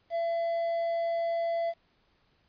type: tone with quantisation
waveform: triangle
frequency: 673 Hz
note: E5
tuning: 36 cents sharp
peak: -25 dBFS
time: 0.1-1.74 s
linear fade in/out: 50 ms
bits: 9
effects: pink hiss -69 dBFS RMS until 2.48 s + resampled to 11025 Hz